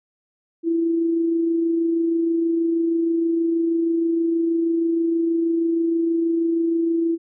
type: tone with amplitude modulation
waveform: sine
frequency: 332.6 Hz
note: E4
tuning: 16 cents sharp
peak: -16 dBFS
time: 0.63-7.18 s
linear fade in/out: 50 ms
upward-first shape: sine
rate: 26.3 Hz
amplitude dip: 30%
effects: none